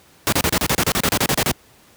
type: noise bursts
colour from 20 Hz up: pink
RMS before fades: -17 dBFS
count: 15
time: 0.27-1.514 s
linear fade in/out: 0 ms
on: 54 ms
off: 31 ms
effects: pink hiss -51 dBFS RMS until 1.96 s + high-pass 80 Hz 12 dB/octave